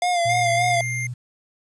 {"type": "tone with vibrato", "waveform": "square", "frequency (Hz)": 700, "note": "F5", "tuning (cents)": 4, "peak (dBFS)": -19, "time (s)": [0.02, 0.81], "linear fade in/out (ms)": 2, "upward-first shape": "sine", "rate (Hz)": 3.5, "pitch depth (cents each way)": 49}
{"type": "tone with pitch glide", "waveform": "sine", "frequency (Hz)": [116.54, 123.33], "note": ["A#2", "B2"], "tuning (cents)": [0, -2], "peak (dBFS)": -27, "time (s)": [0.25, 1.14], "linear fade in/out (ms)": 10, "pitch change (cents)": 98, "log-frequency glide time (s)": [0.43, 1.01]}
{"type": "tone", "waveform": "square", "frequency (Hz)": 2108, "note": "C7", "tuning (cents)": 12, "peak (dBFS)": -26, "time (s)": [0.29, 1.07], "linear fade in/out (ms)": 5}
{"effects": ["resampled to 24000 Hz", "9-bit"]}